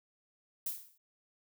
violet noise with exponential decay, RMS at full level -33 dBFS, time 0.66-0.98 s, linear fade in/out 5 ms, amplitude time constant 69 ms, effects none

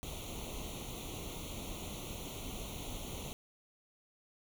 pink noise with comb filter, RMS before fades -43 dBFS, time 0.03-3.33 s, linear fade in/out 0 ms, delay 0.3 ms, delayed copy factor +0.95, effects none

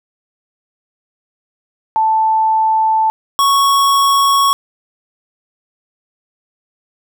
sine / square tone pair in turn, 880 / 1108.7 Hz, A5 / C#6, 0 / 0 cents, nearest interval major third, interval 400 cents, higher second, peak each -10 dBFS, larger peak neither, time 1.96-3.1 / 3.39-4.53 s, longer neither, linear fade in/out 0 ms, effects none

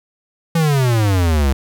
square exponential sweep, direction down, 169.6 to 65.1 Hz, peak -13 dBFS, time 0.55-1.53 s, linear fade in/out 5 ms, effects 9-bit

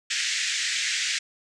pink band-pass noise, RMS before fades -27 dBFS, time 0.1-1.19 s, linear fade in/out 10 ms, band 1700 to 7800 Hz, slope 48 dB/octave, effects none

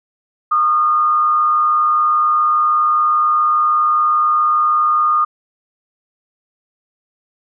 sine tone with frequency modulation, 1222 Hz, D#6, 32 cents flat, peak -11 dBFS, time 0.51-5.25 s, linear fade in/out 10 ms, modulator 107 Hz, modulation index 0.39, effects none

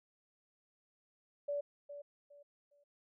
sine tone with echo, 576 Hz, D5, 34 cents flat, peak -34 dBFS, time 1.48-1.61 s, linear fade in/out 10 ms, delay 410 ms, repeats 3, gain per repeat -11 dB, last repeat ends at 2.84 s, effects none

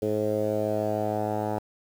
10% pulse tone with low-pass filter sweep, 106.4 Hz, G#2, 42 cents sharp, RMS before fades -27 dBFS, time 0.02-1.59 s, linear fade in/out 5 ms, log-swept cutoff 470 to 900 Hz, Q 4, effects 8-bit

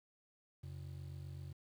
triangle ring-modulated tone, 112.2 Hz, A2, 34 cents sharp, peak -40 dBFS, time 0.63-1.53 s, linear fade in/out 10 ms, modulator 23.9 Hz, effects 11-bit

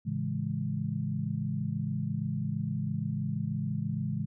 sine chord, A major seventh, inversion none, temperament equal, 110 / 138.59 / 164.81 / 207.7 Hz, A2 / C#3 / E3 / G#3, 0 / 0 / 0 / 0 cents, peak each -36 / -34 / -35 / -35 dBFS, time 0.05-4.26 s, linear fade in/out 20 ms, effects none

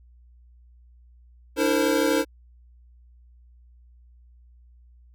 square tone cluster, 292.9 / 325.3 / 459.3 / 527 Hz, D4 / E4 / A#4 / C5, -5 / -23 / -26 / +12 cents, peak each -26 dBFS, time 1.56-2.25 s, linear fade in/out 50 ms, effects added 60 Hz sine -50 dBFS peak until 5.14 s

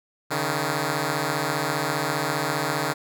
5% pulse beating tone pair, 140 / 155 Hz, C#3 / D#3, +18 / -6 cents, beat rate 15 Hz, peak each -15 dBFS, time 0.3-2.94 s, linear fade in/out 20 ms, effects none

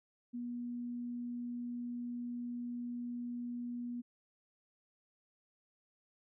sine tone, 241.5 Hz, B3, 39 cents flat, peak -38 dBFS, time 0.33-4.02 s, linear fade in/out 20 ms, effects none

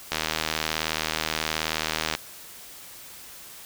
click train, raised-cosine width 0.2 ms, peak -7 dBFS, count 161, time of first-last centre 0.12-2.15 s, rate 78.8 Hz, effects white hiss -44 dBFS RMS until 3.65 s

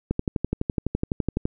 click train, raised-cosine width 3 ms, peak -10 dBFS, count 17, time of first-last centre 0.11-1.455 s, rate 11.9 Hz, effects none

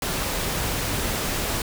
pink noise, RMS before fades -26 dBFS, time 0.02-1.62 s, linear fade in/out 2 ms, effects none

